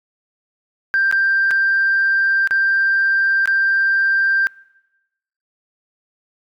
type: tone with dropouts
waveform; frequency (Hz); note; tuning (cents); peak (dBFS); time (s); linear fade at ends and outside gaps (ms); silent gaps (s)
sine; 1579; G6; +12; -12; 0.94-4.47; 0; 1.113-1.125 / 1.508-1.512 / 2.474-2.509 / 3.457-3.475
effects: noise-tail reverb RT60 1.0 s tail -24 dB re dry + tanh soft clip ceiling -9 dBFS